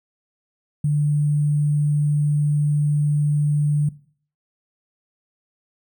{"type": "tone with sample-and-hold", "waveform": "sine", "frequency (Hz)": 147.7, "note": "D3", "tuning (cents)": 10, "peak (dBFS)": -16, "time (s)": [0.84, 3.89], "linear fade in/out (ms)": 5, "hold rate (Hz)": 8820, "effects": ["noise-tail reverb RT60 0.5 s tail -19 dB re dry"]}